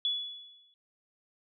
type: tone with exponential decay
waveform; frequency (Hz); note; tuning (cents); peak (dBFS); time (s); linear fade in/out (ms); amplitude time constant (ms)
sine; 3412; G#7; +46; -25; 0.05-0.74; 1; 150
effects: none